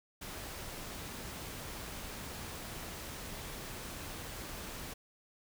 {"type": "noise", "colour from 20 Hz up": "pink", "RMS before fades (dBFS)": -44, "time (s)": [0.21, 4.94], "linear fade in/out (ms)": 10, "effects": []}